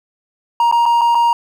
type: tone with dropouts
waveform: triangle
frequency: 940 Hz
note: A#5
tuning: 14 cents sharp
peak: -8 dBFS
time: 0.6-1.33 s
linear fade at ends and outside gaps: 2 ms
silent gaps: 0.714-0.724 / 0.856-0.861 / 1.011-1.015 / 1.148-1.152 s
effects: 8-bit